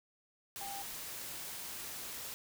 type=tone in noise; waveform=sine; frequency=794 Hz; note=G5; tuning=22 cents sharp; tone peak=-43 dBFS; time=0.61-0.82 s; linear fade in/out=0 ms; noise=white; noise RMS=-44 dBFS; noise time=0.56-2.34 s; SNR=-2 dB; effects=none